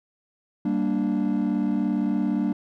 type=chord; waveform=triangle; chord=G minor; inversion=none; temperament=equal; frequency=196 / 233.1 / 293.7 Hz; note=G3 / Bb3 / D4; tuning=0 / 0 / 0 cents; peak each=-23 dBFS; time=0.65-2.53 s; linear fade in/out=5 ms; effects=tanh soft clip ceiling -14 dBFS